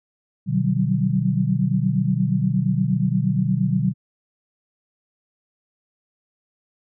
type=tone cluster; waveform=sine; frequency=124.9 / 151.2 / 183.9 / 192.4 Hz; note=B2 / D#3 / F#3 / G3; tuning=+20 / -49 / -10 / -32 cents; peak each=-23 dBFS; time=0.46-3.94 s; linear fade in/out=50 ms; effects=none